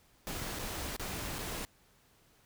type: noise with dropouts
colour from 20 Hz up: pink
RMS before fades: -39 dBFS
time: 0.27-1.65 s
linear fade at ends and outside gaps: 0 ms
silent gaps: 0.589-0.593 / 0.964-0.996 / 1.384-1.389 s
effects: pink hiss -66 dBFS RMS until 2.45 s